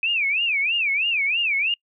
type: tone with vibrato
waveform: sine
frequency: 2489 Hz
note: D#7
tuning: in tune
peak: -19 dBFS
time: 0.03-1.74 s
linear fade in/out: 2 ms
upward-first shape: sine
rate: 3.1 Hz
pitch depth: 230 cents each way
effects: noise-tail reverb RT60 0.1 s tail -26 dB re dry